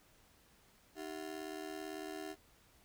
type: ring-modulated tone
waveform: 30% pulse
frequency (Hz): 349.2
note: F4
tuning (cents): 0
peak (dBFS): -37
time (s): 0.95-2.36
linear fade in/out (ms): 50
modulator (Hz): 39
effects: pink hiss -67 dBFS RMS until 2.84 s